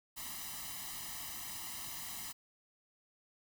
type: noise with comb filter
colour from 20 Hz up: white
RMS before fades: -44 dBFS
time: 0.16-2.33 s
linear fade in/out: 20 ms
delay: 1 ms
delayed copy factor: +0.9
effects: none